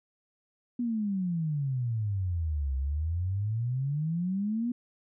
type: exponential two-way sweep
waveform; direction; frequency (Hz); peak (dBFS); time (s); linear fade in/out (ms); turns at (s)
sine; down then up; 246.9 to 65.41 to 246.9; -27; 0.79-4.72; 5; 2.76
effects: none

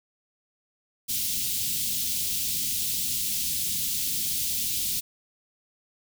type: band-stop noise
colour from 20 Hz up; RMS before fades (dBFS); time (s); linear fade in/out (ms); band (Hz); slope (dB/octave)
white; -28; 1.08-5.01; 20; 250 to 3000; 24
effects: none

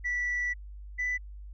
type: tone pair in turn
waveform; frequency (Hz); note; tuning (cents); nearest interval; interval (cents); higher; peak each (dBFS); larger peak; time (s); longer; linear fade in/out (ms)
sine; 1960 / 1988.5; B6 / B6; -14 / +11; unison; 25; second; -26; neither; 0.04-0.54 / 0.98-1.18; first; 20
effects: tanh soft clip ceiling -25 dBFS + added 50 Hz sine -41 dBFS peak until 1.53 s

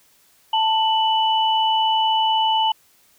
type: tone pair together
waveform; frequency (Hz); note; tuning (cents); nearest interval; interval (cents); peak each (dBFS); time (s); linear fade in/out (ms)
sine; 884 / 2973; A5 / F#7; +8 / +8; octave + major sixth; 2100; -17 / -21; 0.53-2.72; 5
effects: white hiss -57 dBFS RMS until 3.18 s

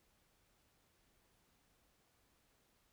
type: silence
effects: pink hiss -75 dBFS RMS until 2.92 s

